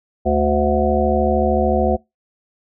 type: harmonic tone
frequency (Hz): 73.42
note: D2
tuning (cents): 0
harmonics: 1 / 3 / 5 / 7 / 9 / 10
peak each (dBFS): -21 / -21 / -21 / -21 / -21 / -21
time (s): 0.25-1.97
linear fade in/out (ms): 20
effects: noise-tail reverb RT60 0.2 s tail -25 dB re dry